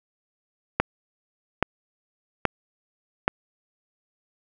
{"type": "click train", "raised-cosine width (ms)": 0.5, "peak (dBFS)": -3, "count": 4, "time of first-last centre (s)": [0.8, 3.279], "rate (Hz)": 1.21, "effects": []}